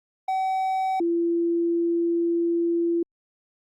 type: tone pair in turn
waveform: triangle / sine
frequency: 760 / 339.4 Hz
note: F#5 / F4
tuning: +46 / -49 cents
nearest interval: octave + major second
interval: 1395 cents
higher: first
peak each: -20 dBFS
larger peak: neither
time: 0.28-1 / 1-3.03 s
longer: second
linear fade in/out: 5 ms
effects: Opus 48 kbps